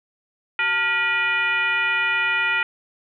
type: tone with frequency modulation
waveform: sine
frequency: 1926 Hz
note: B6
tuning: 44 cents flat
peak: -18 dBFS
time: 0.59-2.63 s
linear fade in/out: 2 ms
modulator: 515 Hz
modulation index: 1.5
effects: none